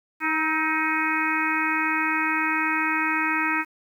harmonic tone with a mistuned harmonic, 313.8 Hz, D#4, 15 cents sharp, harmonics 1 / 3 / 4 / 5 / 6 / 7 / 8, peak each -29 / -29 / -29 / -29 / -29 / -29 / -29 dBFS, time 0.2-3.65 s, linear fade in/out 50 ms, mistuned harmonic 4, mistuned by +47 cents, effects 9-bit

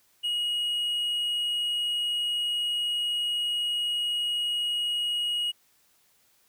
triangle tone, 2892 Hz, F#7, 40 cents flat, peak -24 dBFS, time 0.23-5.52 s, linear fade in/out 20 ms, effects white hiss -65 dBFS RMS until 6.48 s

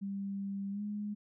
sine tone with pitch glide, 197.7 to 207.6 Hz, G3 to G#3, +15 to 0 cents, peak -35 dBFS, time 0.01-1.15 s, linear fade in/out 20 ms, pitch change +85 cents, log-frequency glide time 0.71-0.82 s, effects none

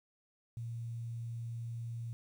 sine tone with quantisation, 116.4 Hz, A#2, 2 cents flat, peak -38 dBFS, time 0.57-2.13 s, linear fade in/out 0 ms, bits 11, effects none

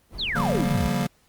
brown noise, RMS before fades -36 dBFS, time 0.1-0.82 s, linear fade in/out 50 ms
sine exponential sweep, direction down, 4699 to 51.91 Hz, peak -24 dBFS, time 0.18-0.89 s, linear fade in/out 20 ms
square chord, G half-diminished seventh, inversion second, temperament just, 141.12 / 176.4 / 196 / 235.2 Hz, Db3 / F3 / G3 / Bb3, +31 / +18 / 0 / +16 cents, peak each -29 dBFS, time 0.35-1.07 s, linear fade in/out 10 ms
effects pink hiss -62 dBFS RMS until 1.28 s + Opus 24 kbps

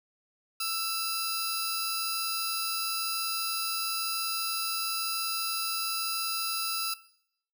15% pulse tone pair together, 1332 / 4897 Hz, E6 / D#8, +18 / -28 cents, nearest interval octave + major seventh, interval 2254 cents, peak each -26 / -26 dBFS, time 0.6-6.94 s, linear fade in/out 5 ms, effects noise-tail reverb RT60 0.7 s tail -19 dB re dry

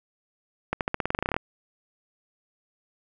accelerating click train, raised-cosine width 0.5 ms, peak -10 dBFS, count 15, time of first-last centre 0.73-1.365 s, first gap 78 ms, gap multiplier 0.91, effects none

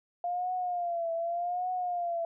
sine tone with vibrato, 698.5 Hz, F5, in tune, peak -29 dBFS, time 0.24-2.25 s, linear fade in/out 2 ms, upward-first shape triangle, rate 0.85 Hz, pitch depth 95 cents each way, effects none

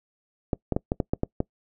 clicks, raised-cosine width 2 ms, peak -10 dBFS, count 8, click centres 0.532 / 0.723 / 0.765 / 0.919 / 1.002 / 1.135 / 1.234 / 1.404 s, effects noise-tail reverb RT60 0.1 s tail -24 dB re dry

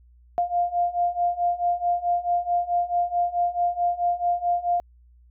sine beating tone pair, 698.5 / 703.1 Hz, F5 / F5, 0 / +11 cents, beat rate 4.6 Hz, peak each -25 / -23 dBFS, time 0.38-4.8 s, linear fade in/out 0 ms, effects added 60 Hz sine -51 dBFS peak until 5.3 s

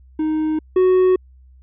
triangle tone pair in turn, 311.1 / 370 Hz, D#4 / F#4, 0 / 0 cents, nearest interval minor third, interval 300 cents, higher second, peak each -15 / -9 dBFS, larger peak second, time 0.19-0.59 / 0.76-1.16 s, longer neither, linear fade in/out 5 ms, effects added 64 Hz sine -44 dBFS peak until 1.62 s + resampled to 8000 Hz

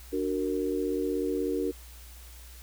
sine chord, D augmented, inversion none, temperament equal with one note detuned, 293.7 / 370 / 461.9 Hz, D4 / F#4 / A#4, 0 / 0 / -16 cents, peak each -31 dBFS, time 0.12-1.72 s, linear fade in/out 20 ms, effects added 60 Hz sine -46 dBFS peak until 2.62 s + white hiss -52 dBFS RMS until 2.62 s

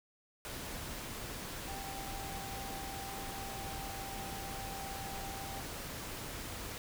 sine tone in noise, 784 Hz, G5, in tune, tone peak -45 dBFS, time 1.68-5.6 s, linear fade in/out 0 ms, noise pink, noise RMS -43 dBFS, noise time 0.45-6.78 s, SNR -5 dB, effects none

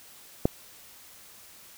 click, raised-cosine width 2 ms, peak -7 dBFS, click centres 0.455 s, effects white hiss -51 dBFS RMS until 1.77 s

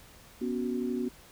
sine chord, B suspended second, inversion none, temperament equal with one note detuned, 245.5 / 277.2 / 370 Hz, B3 / C#4 / F#4, -10 / 0 / 0 cents, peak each -31 / -36 / -34 dBFS, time 0.41-1.09 s, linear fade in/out 10 ms, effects pink hiss -54 dBFS RMS until 1.31 s

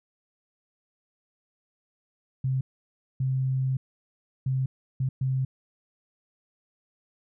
sine tone bursts at uneven times, 131.5 Hz, C3, 9 cents sharp, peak -23 dBFS, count 5, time 2.44-2.61 / 3.2-3.77 / 4.46-4.66 / 5-5.09 / 5.21-5.45 s, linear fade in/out 5 ms, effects none

